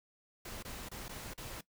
pink noise with dropouts, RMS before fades -45 dBFS, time 0.45-1.61 s, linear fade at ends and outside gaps 5 ms, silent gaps 0.627-0.649 / 0.888-0.914 / 1.083-1.092 / 1.337-1.377 s, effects noise-tail reverb RT60 0.1 s tail -19 dB re dry

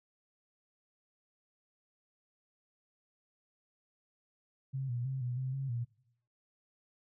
sine tone with pitch steps, 134 / 120.9 / 133 / 123.1 / 130.5 / 135.4 / 119 Hz, C3 / B2 / C3 / B2 / C3 / C#3 / A#2, +42 / -36 / +29 / -5 / -4 / -40 / +36 cents, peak -33 dBFS, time 4.73-5.85 s, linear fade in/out 20 ms, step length 160 ms, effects noise-tail reverb RT60 0.7 s tail -20 dB re dry

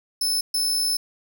sawtooth tone bursts at uneven times, 5260 Hz, E8, 5 cents flat, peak -18 dBFS, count 2, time 0.21-0.41 / 0.54-0.97 s, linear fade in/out 5 ms, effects none

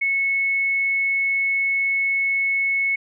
sine tone, 2199 Hz, C#7, 14 cents flat, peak -18 dBFS, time 0.01-2.96 s, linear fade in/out 10 ms, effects none

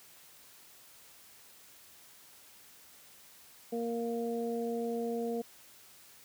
harmonic tone, 233.1 Hz, A#3, in tune, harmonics 1 / 2 / 3, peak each -36 / -34 / -42 dBFS, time 3.72-5.42 s, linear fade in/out 10 ms, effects white hiss -57 dBFS RMS until 6.24 s + high-pass 60 Hz 12 dB/octave

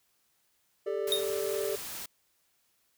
triangle chord, G suspended second, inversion none, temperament equal with one note detuned, 396.1 / 440 / 587.3 Hz, G4 / A4 / D5, +18 / 0 / 0 cents, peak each -31 / -32 / -34 dBFS, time 0.86-1.76 s, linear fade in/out 10 ms
white noise, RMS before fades -40 dBFS, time 1.07-2.06 s, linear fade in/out 5 ms
square tone with exponential decay, 3705 Hz, A#7, 11 cents flat, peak -23 dBFS, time 1.12-1.3 s, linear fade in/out 1 ms, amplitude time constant 38 ms
effects white hiss -72 dBFS RMS until 2.97 s

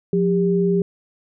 sine tone pair together, 178.04 / 399 Hz, F3 / G4, +34 / +31 cents, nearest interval octave + major second, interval 1397 cents, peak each -18 dBFS, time 0.13-0.82 s, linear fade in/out 2 ms, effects none

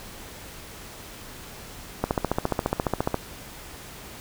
click train, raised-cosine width 1 ms, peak -8 dBFS, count 17, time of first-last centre 2.04-3.143 s, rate 14.5 Hz, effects pink hiss -42 dBFS RMS until 4.2 s

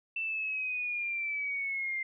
sine linear sweep, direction down, 2675 to 2093 Hz, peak -31 dBFS, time 0.16-2.03 s, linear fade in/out 5 ms, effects none

